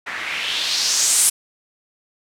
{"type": "noise with low-pass filter sweep", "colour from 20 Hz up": "blue", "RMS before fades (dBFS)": -20, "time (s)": [0.06, 1.3], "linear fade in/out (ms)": 10, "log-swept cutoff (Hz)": [1600, 10000], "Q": 2.6, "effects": []}